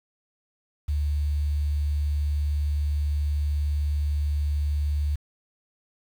sine tone with quantisation, 73.4 Hz, D2, in tune, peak -22 dBFS, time 0.88-5.16 s, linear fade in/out 10 ms, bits 8, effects none

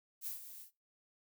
violet noise with ADSR envelope, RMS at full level -40 dBFS, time 0.21-0.71 s, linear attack 59 ms, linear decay 120 ms, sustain -11 dB, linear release 99 ms, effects noise-tail reverb RT60 0.2 s tail -17 dB re dry

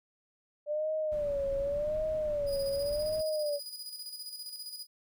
sine tone with vibrato, 587.3 Hz, D5, in tune, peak -29 dBFS, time 0.66-3.6 s, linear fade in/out 50 ms, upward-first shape sine, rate 0.88 Hz, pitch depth 110 cents each way
brown noise, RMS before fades -44 dBFS, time 1.11-3.22 s, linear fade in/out 20 ms
sawtooth tone with tremolo, 4936 Hz, D#8, 15 cents flat, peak -36 dBFS, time 2.46-4.87 s, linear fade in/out 50 ms, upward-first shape square, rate 15 Hz, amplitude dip 50%
effects none

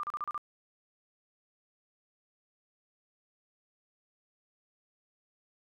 sine tone bursts, 1194 Hz, D6, 28 cents sharp, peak -32 dBFS, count 6, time 0-0.378 s, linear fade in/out 0 ms, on 33 ms, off 36 ms, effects none

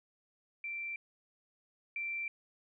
sine tone pair in turn, 2349 / 2349 Hz, D7 / D7, 0 / 0 cents, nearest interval unison, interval 0 cents, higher neither, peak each -37 / -35 dBFS, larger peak second, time 0.64-0.96 / 1.96-2.28 s, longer neither, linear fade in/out 2 ms, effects none

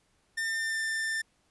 45% pulse tone with pitch glide, 1802 to 1787.5 Hz, A6 to A6, +41 to +27 cents, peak -29 dBFS, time 0.37-1.22 s, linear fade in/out 10 ms, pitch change -14 cents, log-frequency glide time 0.62-0.79 s, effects pink hiss -70 dBFS RMS until 1.5 s + resampled to 24000 Hz

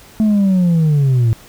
sine linear sweep, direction down, 220 to 110 Hz, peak -7 dBFS, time 0.2-1.33 s, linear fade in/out 0 ms, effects tanh soft clip ceiling -9 dBFS + pink hiss -42 dBFS RMS until 1.48 s

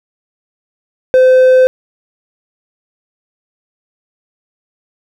sine tone with hard clipping, 514 Hz, C5, 31 cents flat, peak -5 dBFS, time 1.14-1.67 s, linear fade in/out 0 ms, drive 3 dB, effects none

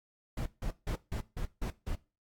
brown noise bursts, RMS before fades -34 dBFS, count 7, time 0.37-1.953 s, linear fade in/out 5 ms, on 89 ms, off 160 ms, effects noise-tail reverb RT60 0.3 s tail -19 dB re dry + AAC 64 kbps

